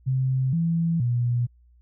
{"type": "tone with pitch steps", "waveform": "sine", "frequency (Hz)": [130.9, 166.7, 121], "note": ["C3", "E3", "B2"], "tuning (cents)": [1, 20, -35], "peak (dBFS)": -20, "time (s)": [0.06, 1.47], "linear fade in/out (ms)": 20, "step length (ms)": 470, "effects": ["added 60 Hz sine -53 dBFS peak until 1.81 s"]}